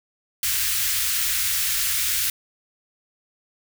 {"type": "band-stop noise", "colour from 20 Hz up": "white", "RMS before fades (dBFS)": -23, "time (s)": [0.43, 2.3], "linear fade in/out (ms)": 2, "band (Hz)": [100, 1500], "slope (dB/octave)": 24, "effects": []}